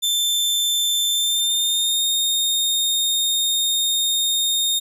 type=tone with pitch glide; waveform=sawtooth; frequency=3549 to 3685 Hz; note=A7 to A#7; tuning=+14 to -21 cents; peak=-15 dBFS; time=0.02-4.8 s; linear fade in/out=20 ms; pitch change=+65 cents; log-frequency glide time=1.09-2.04 s; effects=none